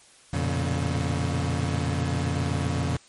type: tone cluster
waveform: 30% pulse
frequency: 86.9 / 113 / 120.7 / 141.3 Hz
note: F2 / A2 / B2 / C#3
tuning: -8 / +47 / -39 / +34 cents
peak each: -25 / -32 / -28 / -26 dBFS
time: 0.33-2.97 s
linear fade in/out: 5 ms
effects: white hiss -54 dBFS RMS until 3.08 s + MP3 48 kbps